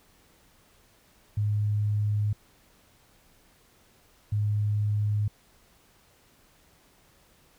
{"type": "tone pair in turn", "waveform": "sine", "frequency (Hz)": [104.5, 104.5], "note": ["G#2", "G#2"], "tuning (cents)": [11, 11], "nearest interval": "unison", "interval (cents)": 0, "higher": "neither", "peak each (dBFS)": -23, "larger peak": "neither", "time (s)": [[1.37, 2.33], [4.32, 5.28]], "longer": "neither", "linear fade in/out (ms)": 5, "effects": ["pink hiss -61 dBFS RMS until 7.58 s"]}